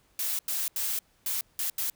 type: noise bursts at uneven times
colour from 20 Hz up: blue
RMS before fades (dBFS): -30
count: 6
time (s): 0.19-0.39 / 0.48-0.68 / 0.76-0.99 / 1.26-1.41 / 1.59-1.7 / 1.78-1.9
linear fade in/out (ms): 2
effects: pink hiss -66 dBFS RMS until 1.95 s